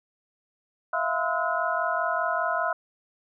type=tone cluster; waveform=sine; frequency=653 / 698 / 1023 / 1292 / 1449 Hz; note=E5 / F5 / C6 / E6 / F#6; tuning=-17 / -1 / -39 / -35 / -37 cents; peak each=-30 dBFS; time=0.93-2.73 s; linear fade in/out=5 ms; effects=none